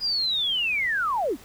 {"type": "linear sweep", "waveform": "sine", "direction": "down", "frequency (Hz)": [4978, 207.7], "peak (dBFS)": -22, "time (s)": [0, 1.37], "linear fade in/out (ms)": 50, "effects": ["pink hiss -49 dBFS RMS until 1.44 s"]}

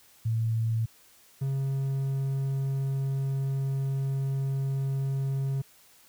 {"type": "tone pair in turn", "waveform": ["sine", "triangle"], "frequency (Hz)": [113, 135.82], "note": ["A2", "C#3"], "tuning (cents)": [47, -35], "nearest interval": "minor third", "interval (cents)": 318, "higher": "second", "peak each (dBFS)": -24, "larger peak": "neither", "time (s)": [[0.25, 0.86], [1.41, 5.62]], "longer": "second", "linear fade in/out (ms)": 10, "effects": ["white hiss -58 dBFS RMS until 6.08 s"]}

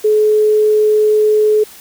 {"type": "tone", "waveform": "sine", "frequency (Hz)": 426.8, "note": "G#4", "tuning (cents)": 47, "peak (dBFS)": -8, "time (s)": [0.04, 1.64], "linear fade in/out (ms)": 10, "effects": ["white hiss -38 dBFS RMS until 1.8 s"]}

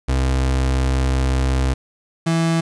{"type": "tone pair in turn", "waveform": "35% pulse", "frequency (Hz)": [65.41, 164.82], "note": ["C2", "E3"], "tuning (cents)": [0, 0], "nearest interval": "octave + major third", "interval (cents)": 1600, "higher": "second", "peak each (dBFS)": -14, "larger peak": "neither", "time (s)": [[0.08, 1.74], [2.26, 2.61]], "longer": "first", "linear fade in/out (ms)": 10, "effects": ["resampled to 22050 Hz", "8-bit"]}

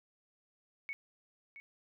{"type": "tone with echo", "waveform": "sine", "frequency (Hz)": 2217, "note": "C#7", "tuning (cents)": 0, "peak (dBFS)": -37, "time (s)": [0.89, 0.93], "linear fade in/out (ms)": 0, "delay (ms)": 670, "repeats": 1, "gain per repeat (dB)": -11, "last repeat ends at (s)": 1.6, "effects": []}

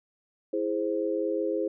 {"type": "chord", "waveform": "sine", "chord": "E augmented", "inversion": "none", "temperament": "equal", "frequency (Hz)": [329.6, 415.3, 523.3], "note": ["E4", "G#4", "B#4"], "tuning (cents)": [0, 0, 0], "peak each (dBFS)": -30, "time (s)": [0.53, 1.68], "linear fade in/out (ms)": 5, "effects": []}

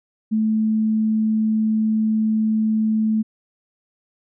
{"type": "tone", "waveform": "sine", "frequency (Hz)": 218.2, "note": "A3", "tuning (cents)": -14, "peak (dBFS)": -16, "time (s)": [0.31, 3.23], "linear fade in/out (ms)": 20, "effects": []}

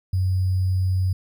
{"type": "tone with sample-and-hold", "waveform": "sine", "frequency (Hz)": 93, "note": "F#2", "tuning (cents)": 9, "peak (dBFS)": -18, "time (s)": [0.13, 1.13], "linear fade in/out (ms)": 5, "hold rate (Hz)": 4900, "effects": []}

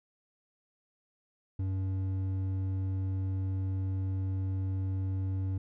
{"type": "tone with hard clipping", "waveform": "sine", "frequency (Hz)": 95.2, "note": "F#2", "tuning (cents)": 50, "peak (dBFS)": -31, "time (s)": [1.59, 5.58], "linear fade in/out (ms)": 5, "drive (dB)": 6, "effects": []}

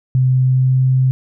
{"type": "tone with pitch glide", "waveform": "sine", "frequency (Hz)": [129, 130.12], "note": ["C3", "C3"], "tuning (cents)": [-24, -9], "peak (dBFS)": -10, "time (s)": [0.15, 1.11], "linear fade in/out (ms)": 0, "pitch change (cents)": 15, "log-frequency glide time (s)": [0.38, 0.81], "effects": []}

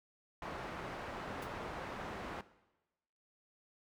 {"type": "low-pass noise", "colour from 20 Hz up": "white", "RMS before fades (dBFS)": -44, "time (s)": [0.42, 2.41], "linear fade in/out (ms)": 2, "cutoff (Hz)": 1200, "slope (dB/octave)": 12}
{"type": "noise with exponential decay", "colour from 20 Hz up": "pink", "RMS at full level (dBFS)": -45, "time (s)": [1.42, 1.52], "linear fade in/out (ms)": 5, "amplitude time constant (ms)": 21}
{"effects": ["noise-tail reverb RT60 1.0 s tail -17 dB re dry"]}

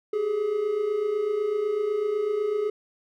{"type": "tone pair together", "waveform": "triangle", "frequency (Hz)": [395, 423], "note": ["G4", "G#4"], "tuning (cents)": [13, 32], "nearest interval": "minor second", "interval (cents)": 119, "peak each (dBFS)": [-29, -22], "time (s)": [0.13, 2.7], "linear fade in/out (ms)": 5, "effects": []}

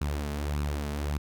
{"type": "tone with flanger", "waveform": "sawtooth", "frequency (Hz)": 73.1, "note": "D2", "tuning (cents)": -7, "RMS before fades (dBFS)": -31, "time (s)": [0.01, 1.18], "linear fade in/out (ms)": 5, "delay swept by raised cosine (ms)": [0.74, 4.74], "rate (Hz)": 1.7, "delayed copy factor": 0.55, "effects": []}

